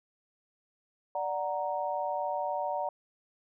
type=chord; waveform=sine; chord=D augmented; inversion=none; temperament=equal; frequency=587.3 / 740 / 932.3 Hz; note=D5 / F#5 / A#5; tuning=0 / 0 / 0 cents; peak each=-34 dBFS; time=1.15-2.89 s; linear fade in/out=2 ms; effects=none